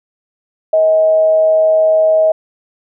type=tone with amplitude modulation; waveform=sine; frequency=634 Hz; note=D#5; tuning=32 cents sharp; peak=-6 dBFS; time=0.73-2.32 s; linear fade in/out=5 ms; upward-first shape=sine; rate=177 Hz; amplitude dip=30%; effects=none